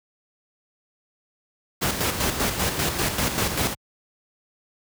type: noise with tremolo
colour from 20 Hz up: pink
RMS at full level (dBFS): -22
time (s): 1.81-3.75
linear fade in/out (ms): 20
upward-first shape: square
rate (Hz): 5.1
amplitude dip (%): 50
effects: high-pass 60 Hz 12 dB/octave

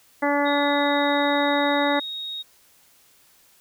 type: harmonic tone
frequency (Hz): 287.1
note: D4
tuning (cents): -39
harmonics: 1 / 2 / 3 / 4 / 5 / 6 / 7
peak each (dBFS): -24 / -24 / -25 / -30 / -32 / -30 / -29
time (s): 0.22-2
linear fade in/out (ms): 10
type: tone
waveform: sine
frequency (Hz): 3754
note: A#7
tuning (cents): +11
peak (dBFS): -29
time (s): 0.45-2.43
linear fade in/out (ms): 20
effects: white hiss -57 dBFS RMS until 3.6 s

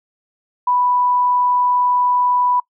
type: tone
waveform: sine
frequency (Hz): 987.8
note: B5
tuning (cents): 0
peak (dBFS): -13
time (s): 0.67-2.6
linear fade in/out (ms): 5
effects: noise-tail reverb RT60 0.1 s tail -23 dB re dry

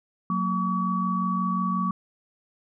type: tone cluster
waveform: sine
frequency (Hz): 183.3 / 228.9 / 1136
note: F#3 / A#3 / C#6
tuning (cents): -16 / -31 / +42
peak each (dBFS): -26 / -31 / -26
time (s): 0.3-1.91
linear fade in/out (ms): 2
effects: none

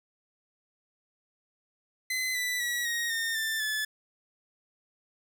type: tone with pitch steps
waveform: sawtooth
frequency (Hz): 2036 / 1981.5 / 1928.4 / 1876.8 / 1826.5 / 1777.6 / 1730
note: C7 / B6 / B6 / A#6 / A#6 / A6 / A6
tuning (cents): -48 / +5 / -42 / +11 / -36 / +17 / -30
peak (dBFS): -25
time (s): 2.1-3.85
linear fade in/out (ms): 5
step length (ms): 250
effects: none

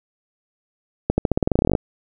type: accelerating click train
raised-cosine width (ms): 2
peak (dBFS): -3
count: 17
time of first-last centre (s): 1.1-1.752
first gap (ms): 80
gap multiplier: 0.9
effects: none

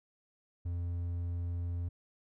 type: tone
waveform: triangle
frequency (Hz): 86.7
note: F2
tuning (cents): -12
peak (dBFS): -31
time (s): 0.65-1.89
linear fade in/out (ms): 10
effects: none

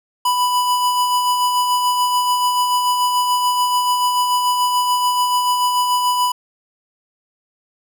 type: tone with tremolo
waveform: square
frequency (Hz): 990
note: B5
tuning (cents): +4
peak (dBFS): -14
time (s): 0.25-6.32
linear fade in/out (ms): 5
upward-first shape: sine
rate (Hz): 6.9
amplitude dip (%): 35
effects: none

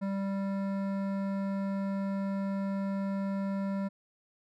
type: tone with hard clipping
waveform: sine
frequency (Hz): 196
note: G3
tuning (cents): 0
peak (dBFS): -32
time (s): 0.01-3.89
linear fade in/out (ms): 20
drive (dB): 14
effects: none

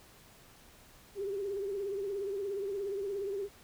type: tone with vibrato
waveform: sine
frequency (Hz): 397.2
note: G4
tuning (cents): +23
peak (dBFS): -33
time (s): 1.15-3.49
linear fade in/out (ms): 50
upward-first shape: triangle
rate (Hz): 17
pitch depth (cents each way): 83
effects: pink hiss -58 dBFS RMS until 3.63 s

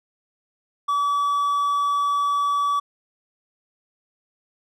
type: tone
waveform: triangle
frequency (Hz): 1146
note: D6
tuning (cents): -43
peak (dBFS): -17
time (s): 0.88-2.8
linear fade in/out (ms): 10
effects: none

